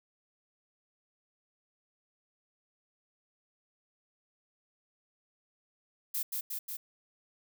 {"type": "noise with echo", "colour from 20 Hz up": "violet", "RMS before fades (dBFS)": -33, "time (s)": [6.14, 6.23], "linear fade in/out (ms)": 10, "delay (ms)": 180, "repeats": 3, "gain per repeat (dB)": -2, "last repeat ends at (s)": 6.77, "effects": []}